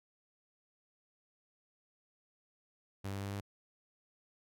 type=tone with pitch steps; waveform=sawtooth; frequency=98 / 98.8 / 99.6 / 100.41 Hz; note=G2 / G2 / G2 / G2; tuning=0 / +14 / +28 / +42 cents; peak=-34 dBFS; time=3.04-3.408 s; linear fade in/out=10 ms; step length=92 ms; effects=none